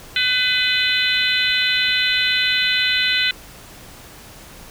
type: harmonic tone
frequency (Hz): 503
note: B4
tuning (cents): +32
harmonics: 3 / 4 / 5 / 6 / 7 / 8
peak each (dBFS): -23 / -23 / -23 / -23 / -23 / -23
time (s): 0.16-3.31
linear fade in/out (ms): 2
effects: pink hiss -41 dBFS RMS until 4.7 s